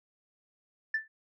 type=tone with exponential decay; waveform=sine; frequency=1764 Hz; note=A6; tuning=4 cents sharp; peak=-22 dBFS; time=0.94-1.08 s; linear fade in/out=5 ms; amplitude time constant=29 ms; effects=tanh soft clip ceiling -23 dBFS